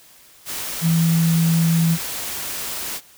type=tone in noise; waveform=sine; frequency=165.2 Hz; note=E3; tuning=4 cents sharp; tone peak=-14 dBFS; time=0.81-1.98 s; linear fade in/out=50 ms; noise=white; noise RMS=-28 dBFS; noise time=0.45-3.01 s; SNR=+11 dB; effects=white hiss -49 dBFS RMS until 3.17 s